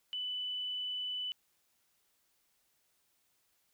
sine tone, 2990 Hz, F#7, 17 cents sharp, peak -35 dBFS, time 0.13-1.32 s, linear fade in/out 0 ms, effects white hiss -75 dBFS RMS until 3.73 s

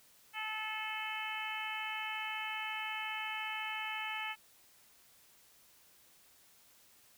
harmonic tone, 434.4 Hz, A4, 22 cents flat, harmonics 2 / 3 / 4 / 5 / 6 / 7, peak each -43 / -46 / -45 / -43 / -43 / -45 dBFS, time 0.33-4.36 s, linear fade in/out 50 ms, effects white hiss -64 dBFS RMS until 7.17 s

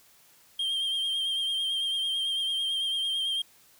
triangle tone with vibrato, 3187 Hz, G7, 28 cents sharp, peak -25 dBFS, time 0.59-3.42 s, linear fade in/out 5 ms, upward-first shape sine, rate 9 Hz, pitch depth 32 cents each way, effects white hiss -59 dBFS RMS until 3.79 s

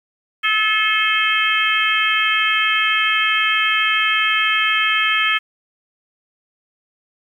harmonic tone with a mistuned harmonic, 432.2 Hz, A4, 31 cents flat, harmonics 3 / 4 / 5 / 6 / 7, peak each -21 / -21 / -21 / -21 / -21 dBFS, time 0.43-5.39 s, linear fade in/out 20 ms, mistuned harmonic 7, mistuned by +68 cents, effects 8-bit

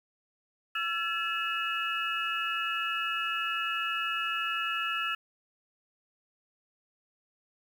sine tone cluster, 1345 / 1711 / 2610 / 2878 Hz, E6 / A6 / E7 / F#7, +34 / -49 / -18 / -49 cents, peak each -32 / -36 / -35 / -36 dBFS, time 0.75-5.15 s, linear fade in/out 5 ms, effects 9-bit

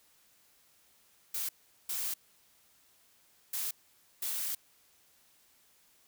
blue noise bursts at uneven times, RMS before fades -35 dBFS, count 4, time 1.34-1.49 / 1.89-2.14 / 3.53-3.71 / 4.22-4.55 s, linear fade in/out 5 ms, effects white hiss -66 dBFS RMS until 6.07 s

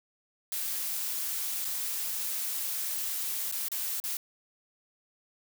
blue noise with dropouts, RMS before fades -33 dBFS, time 0.52-4.17 s, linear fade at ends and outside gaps 2 ms, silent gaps 1.647-1.651 / 3.515-3.523 / 3.685-3.717 / 4.001-4.039 s, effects none

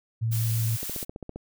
sine tone, 113.4 Hz, A#2, 47 cents flat, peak -23 dBFS, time 0.21-0.77 s, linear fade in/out 20 ms
blue noise, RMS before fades -34 dBFS, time 0.31-1.05 s, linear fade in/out 20 ms
click train, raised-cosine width 2 ms, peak -23 dBFS, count 9, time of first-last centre 0.83-1.36 s, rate 15.1 Hz
effects none

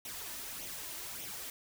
white noise with flanger, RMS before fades -43 dBFS, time 0.05-1.5 s, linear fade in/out 2 ms, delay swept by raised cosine 0.32 to 3.32 ms, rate 1.7 Hz, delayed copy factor +0.55, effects none

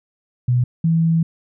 sine tone pair in turn, 123.47 / 164.2 Hz, B2 / E3, 0 / -6 cents, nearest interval perfect fourth, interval 494 cents, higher second, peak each -13 dBFS, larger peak neither, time 0.48-0.64 / 0.84-1.23 s, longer second, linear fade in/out 5 ms, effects none

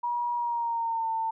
sine tone with pitch glide, 959 to 900 Hz, A#5 to A5, +49 to +39 cents, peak -26 dBFS, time 0.03-1.31 s, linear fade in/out 10 ms, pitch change -110 cents, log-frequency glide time 0.35-1.09 s, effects none

